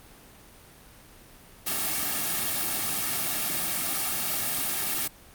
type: noise with comb filter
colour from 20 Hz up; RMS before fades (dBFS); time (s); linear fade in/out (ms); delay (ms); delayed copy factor
white; -28; 1.66-5.08; 10; 2; -0.65
effects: pink hiss -51 dBFS RMS until 5.34 s + Opus 32 kbps